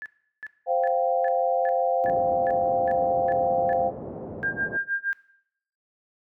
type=tone bursts; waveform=sine; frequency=1722 Hz; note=A6; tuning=38 cents flat; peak=-32 dBFS; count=10; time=0.02-3.73 s; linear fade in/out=0 ms; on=38 ms; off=370 ms
type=chord; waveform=sine; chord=C suspended fourth; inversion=none; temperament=equal; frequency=523.3 / 698.5 / 784 Hz; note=C5 / F5 / G5; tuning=0 / 0 / 0 cents; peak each=-24 / -24 / -27 dBFS; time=0.66-3.92 s; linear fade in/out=50 ms
type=low-pass noise; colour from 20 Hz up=white; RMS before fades=-36 dBFS; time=2.04-4.77 s; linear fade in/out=0 ms; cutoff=600 Hz; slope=24 dB/octave
type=tone with tremolo; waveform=sine; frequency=1601 Hz; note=G6; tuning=36 cents sharp; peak=-22 dBFS; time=4.43-5.13 s; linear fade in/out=0 ms; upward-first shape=sine; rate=6.4 Hz; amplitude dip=95%
effects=noise-tail reverb RT60 0.7 s tail -17 dB re dry + high-pass 80 Hz 12 dB/octave